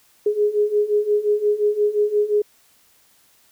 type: beating tone pair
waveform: sine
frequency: 413.7 / 419.4 Hz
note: G#4 / G#4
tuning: -7 / +17 cents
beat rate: 5.7 Hz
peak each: -21 / -18 dBFS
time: 0.26-2.42 s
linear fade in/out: 5 ms
effects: white hiss -57 dBFS RMS until 3.51 s